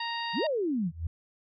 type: harmonic tone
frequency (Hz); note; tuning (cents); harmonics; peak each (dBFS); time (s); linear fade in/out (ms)
932.3; A#5; 0; 1 / 2 / 3 / 4 / 5; -34 / -37 / -39 / -40 / -41; 0-0.47; 5
type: exponential two-way sweep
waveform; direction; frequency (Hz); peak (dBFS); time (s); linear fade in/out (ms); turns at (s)
sine; up then down; 151 to 659.3 to 151; -26; 0.33-0.92; 50; 0.45
type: tone with exponential growth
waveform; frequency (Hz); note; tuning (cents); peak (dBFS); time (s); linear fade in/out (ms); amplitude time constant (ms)
sine; 82.41; E2; 0; -25; 0.83-1.07; 5; 52
effects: none